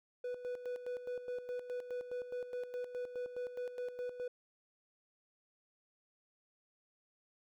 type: tone with tremolo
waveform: triangle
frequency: 493.9 Hz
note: B4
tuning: in tune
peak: -35 dBFS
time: 0.24-4.28 s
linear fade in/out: 5 ms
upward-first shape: square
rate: 4.8 Hz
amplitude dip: 65%
effects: none